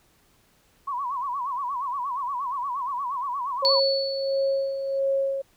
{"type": "tone with vibrato", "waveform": "sine", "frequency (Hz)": 1046.5, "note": "C6", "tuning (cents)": 0, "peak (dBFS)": -26, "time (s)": [0.87, 3.8], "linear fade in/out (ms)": 10, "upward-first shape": "sine", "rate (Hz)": 8.5, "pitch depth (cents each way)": 150}
{"type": "tone with tremolo", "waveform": "sine", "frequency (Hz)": 545, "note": "C#5", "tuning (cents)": -29, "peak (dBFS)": -20, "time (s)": [3.62, 5.42], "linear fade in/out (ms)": 10, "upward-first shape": "sine", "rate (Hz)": 1.5, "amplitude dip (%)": 55}
{"type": "tone with exponential decay", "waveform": "sine", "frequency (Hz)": 4435, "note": "C#8", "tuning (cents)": 0, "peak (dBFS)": -17, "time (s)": [3.65, 4.99], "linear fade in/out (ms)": 0, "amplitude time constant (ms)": 290}
{"effects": ["pink hiss -62 dBFS RMS until 5.56 s"]}